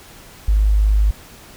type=tone; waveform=sine; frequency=51.91 Hz; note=G#1; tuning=in tune; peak=-11 dBFS; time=0.48-1.11 s; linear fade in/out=5 ms; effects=pink hiss -42 dBFS RMS until 1.56 s

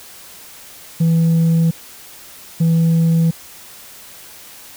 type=tone pair in turn; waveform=sine; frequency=164.81 / 164.81 Hz; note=E3 / E3; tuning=0 / 0 cents; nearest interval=unison; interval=0 cents; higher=neither; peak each=-8 dBFS; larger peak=neither; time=1-1.71 / 2.6-3.31 s; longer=neither; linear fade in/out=10 ms; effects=tanh soft clip ceiling -10 dBFS + white hiss -39 dBFS RMS until 4.76 s

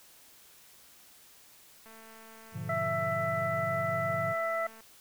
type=click train; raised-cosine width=0.5 ms; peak=-39 dBFS; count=658; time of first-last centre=1.86-4.806 s; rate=223 Hz
type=chord; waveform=triangle; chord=G# diminished seventh; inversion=none; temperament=equal; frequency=103.83 / 123.47 / 146.83 / 174.61 Hz; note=G#2 / B2 / D3 / F3; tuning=0 / 0 / 0 / 0 cents; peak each=-39 dBFS; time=2.52-4.35 s; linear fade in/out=50 ms
type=harmonic tone; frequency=663 Hz; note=E5; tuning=10 cents sharp; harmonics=1 / 2 / 3; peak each=-31 / -34 / -36 dBFS; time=2.69-4.67 s; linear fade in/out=5 ms
effects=white hiss -57 dBFS RMS until 5 s

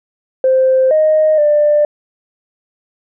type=tone with pitch steps; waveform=sine; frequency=522 / 621 / 594 Hz; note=C5 / D#5 / D5; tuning=-4 / -3 / +20 cents; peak=-7 dBFS; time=0.44-1.85 s; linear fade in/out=2 ms; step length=470 ms; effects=tanh soft clip ceiling -3 dBFS

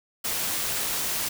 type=noise; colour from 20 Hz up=white; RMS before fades=-28 dBFS; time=0.24-1.29 s; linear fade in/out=10 ms; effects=none

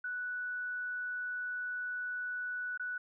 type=tone with dropouts; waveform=sine; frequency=1480 Hz; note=F#6; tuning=in tune; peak=-35 dBFS; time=0.04-2.98 s; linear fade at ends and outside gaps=5 ms; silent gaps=2.776-2.796 s; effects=none

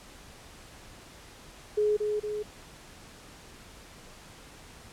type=tone with echo; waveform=sine; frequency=421 Hz; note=G#4; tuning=24 cents sharp; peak=-22 dBFS; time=1.77-1.97 s; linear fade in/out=10 ms; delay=230 ms; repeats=2; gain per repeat=-4 dB; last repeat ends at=2.43 s; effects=pink hiss -50 dBFS RMS until 4.92 s + low-pass 10000 Hz 12 dB/octave

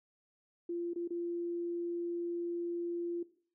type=tone with dropouts; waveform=sine; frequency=344.5 Hz; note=F4; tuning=24 cents flat; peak=-34 dBFS; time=0.69-3.23 s; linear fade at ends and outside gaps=5 ms; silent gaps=0.935-0.959 / 1.077-1.105 s; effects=noise-tail reverb RT60 0.5 s tail -17 dB re dry

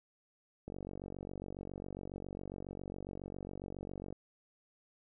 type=click train; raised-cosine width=2 ms; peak=-30 dBFS; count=164; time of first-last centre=0.68-4.126 s; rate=47.3 Hz; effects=none

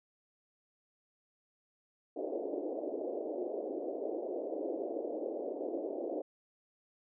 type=band-pass noise; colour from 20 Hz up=pink; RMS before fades=-38 dBFS; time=2.16-6.22 s; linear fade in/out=10 ms; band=300 to 640 Hz; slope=48 dB/octave; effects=none

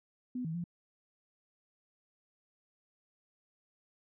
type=tone with pitch steps; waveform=sine; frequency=250 / 161.2 / 172.7 Hz; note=B3 / E3 / F3; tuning=+21 / -38 / -19 cents; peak=-34 dBFS; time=0.35-0.641 s; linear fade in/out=5 ms; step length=97 ms; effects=none

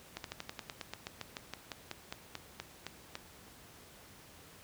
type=slowing click train; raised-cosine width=0.2 ms; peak=-22 dBFS; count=20; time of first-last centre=0.17-3.154 s; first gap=72 ms; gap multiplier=1.08; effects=pink hiss -56 dBFS RMS until 4.63 s + high-pass 60 Hz 12 dB/octave

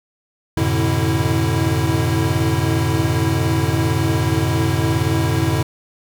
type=tone cluster; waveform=square; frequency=89.1 / 108 / 125.3 / 147.1 / 327.7 Hz; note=F2 / A2 / B2 / D3 / E4; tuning=+35 / -32 / +25 / +3 / -10 cents; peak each=-23 dBFS; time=0.57-5.63 s; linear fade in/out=5 ms; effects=none

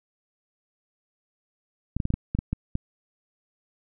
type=clicks; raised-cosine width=5 ms; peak=-13 dBFS; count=9; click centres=1.966 / 2.002 / 2.054 / 2.104 / 2.14 / 2.35 / 2.389 / 2.53 / 2.754 s; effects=none

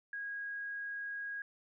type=tone; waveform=sine; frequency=1643 Hz; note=G#6; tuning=19 cents flat; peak=-38 dBFS; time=0.13-1.42 s; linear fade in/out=2 ms; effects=none

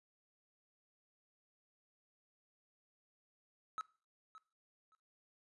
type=tone with echo; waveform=triangle; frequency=1292 Hz; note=E6; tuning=35 cents flat; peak=-36 dBFS; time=3.78-3.81 s; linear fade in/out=0 ms; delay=570 ms; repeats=2; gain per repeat=-15 dB; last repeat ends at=4.95 s; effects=noise-tail reverb RT60 0.4 s tail -20 dB re dry + resampled to 24000 Hz

